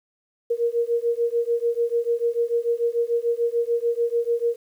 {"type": "beating tone pair", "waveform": "sine", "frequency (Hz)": [466.6, 473.4], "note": ["A#4", "A#4"], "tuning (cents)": [2, 27], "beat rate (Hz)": 6.8, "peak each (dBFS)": -23, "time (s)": [0.5, 4.56], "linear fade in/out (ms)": 10, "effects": ["9-bit"]}